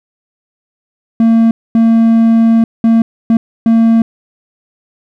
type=tone bursts at uneven times; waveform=triangle; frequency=227.4 Hz; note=A#3; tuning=43 cents flat; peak=-3 dBFS; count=5; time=1.2-1.51 / 1.75-2.64 / 2.84-3.02 / 3.3-3.37 / 3.66-4.02 s; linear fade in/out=2 ms; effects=none